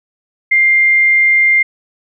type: tone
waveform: sine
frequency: 2100 Hz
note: C7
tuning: 6 cents sharp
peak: -7 dBFS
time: 0.51-1.63 s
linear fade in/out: 10 ms
effects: none